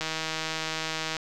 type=click train; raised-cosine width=0.2 ms; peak=-13 dBFS; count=185; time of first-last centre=0.01-1.167 s; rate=159 Hz; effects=none